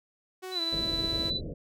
sawtooth tone with pitch glide, 372.1 to 329.6 Hz, F#4 to E4, +10 to 0 cents, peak -33 dBFS, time 0.42-1.31 s, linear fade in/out 20 ms, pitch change -210 cents, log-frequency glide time 0.54-0.61 s
sine tone with tremolo, 3982 Hz, B7, 14 cents sharp, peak -26 dBFS, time 0.51-1.41 s, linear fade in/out 50 ms, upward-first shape triangle, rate 19 Hz, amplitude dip 50%
pink low-pass noise, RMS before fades -37 dBFS, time 0.72-1.54 s, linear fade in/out 5 ms, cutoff 620 Hz, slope 96 dB/octave
effects none

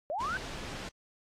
sine linear sweep, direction up, 554.4 to 1580 Hz, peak -31 dBFS, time 0.1-0.37 s, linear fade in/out 0 ms
pink noise, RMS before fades -41 dBFS, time 0.2-0.89 s, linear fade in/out 5 ms
effects low-pass 6000 Hz 12 dB/octave + AAC 48 kbps

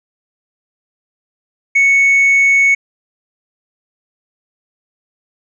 sine tone with tanh clipping, 2215 Hz, C#7, 2 cents flat, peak -8 dBFS, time 1.75-2.75 s, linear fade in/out 10 ms, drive 1 dB, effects none

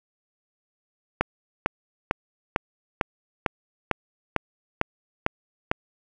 click train, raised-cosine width 0.5 ms, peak -5 dBFS, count 11, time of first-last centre 1.21-5.715 s, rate 2.22 Hz, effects none

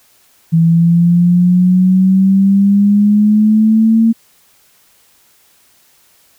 sine exponential sweep, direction up, 163.7 to 227.9 Hz, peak -6 dBFS, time 0.52-4.13 s, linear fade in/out 20 ms, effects white hiss -51 dBFS RMS until 6.38 s

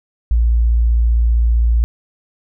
sine tone, 57.7 Hz, A#1, 17 cents flat, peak -10 dBFS, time 0.31-1.84 s, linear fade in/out 0 ms, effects none

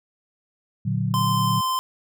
sine chord, Bb augmented, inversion none, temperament equal, 116.54 / 146.83 / 185 Hz, Bb2 / D3 / F#3, 0 / 0 / 0 cents, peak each -24 / -26 / -26 dBFS, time 0.85-1.61 s, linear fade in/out 10 ms
square tone, 1036 Hz, C6, 17 cents flat, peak -22 dBFS, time 1.14-1.79 s, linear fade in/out 0 ms
effects none

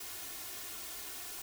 white noise with comb filter, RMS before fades -44 dBFS, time 0-1.42 s, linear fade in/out 5 ms, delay 2.8 ms, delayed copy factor +0.7, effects none

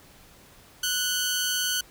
15% pulse tone pair together, 1480 / 3136 Hz, F#6 / G7, 0 / 0 cents, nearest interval octave + minor second, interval 1300 cents, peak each -20 / -21 dBFS, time 0.83-1.81 s, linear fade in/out 5 ms, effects pink hiss -53 dBFS RMS until 1.9 s

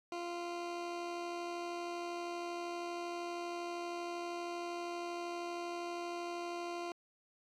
20% pulse tone with amplitude modulation, 346.5 Hz, F4, 14 cents flat, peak -33 dBFS, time 0.12-6.92 s, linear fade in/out 2 ms, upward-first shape sine, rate 72.7 Hz, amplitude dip 25%, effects low-pass 6000 Hz 12 dB/octave + 12-bit

